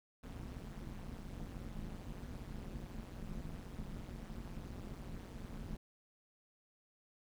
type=noise with amplitude modulation; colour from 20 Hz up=brown; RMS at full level=-42 dBFS; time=0.23-5.77 s; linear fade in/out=5 ms; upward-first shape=sine; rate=184 Hz; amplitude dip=100%; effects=none